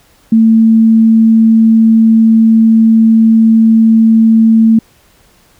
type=tone; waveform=sine; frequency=223.9 Hz; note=A3; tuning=30 cents sharp; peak=-3 dBFS; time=0.32-4.79 s; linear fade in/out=5 ms; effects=pink hiss -48 dBFS RMS until 5.59 s